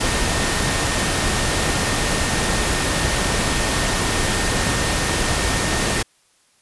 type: tone in noise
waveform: sine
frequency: 1831 Hz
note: A#6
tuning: 32 cents flat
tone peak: -30 dBFS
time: 0-6.03 s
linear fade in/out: 10 ms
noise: pink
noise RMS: -20 dBFS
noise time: 0-6.03 s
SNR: -13 dB
effects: white hiss -59 dBFS RMS until 6.61 s + resampled to 24000 Hz